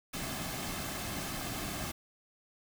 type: noise with comb filter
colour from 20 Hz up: pink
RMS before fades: -38 dBFS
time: 0.13-1.92 s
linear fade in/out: 10 ms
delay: 2.1 ms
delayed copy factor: -0.5
effects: none